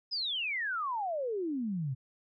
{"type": "exponential sweep", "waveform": "sine", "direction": "down", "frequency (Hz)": [5160, 123.47], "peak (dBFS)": -31, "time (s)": [0.11, 1.95], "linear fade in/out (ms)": 20, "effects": []}